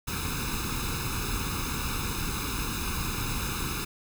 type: noise with comb filter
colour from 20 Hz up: pink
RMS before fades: -31 dBFS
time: 0.07-3.85 s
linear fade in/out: 10 ms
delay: 0.78 ms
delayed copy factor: +1
effects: none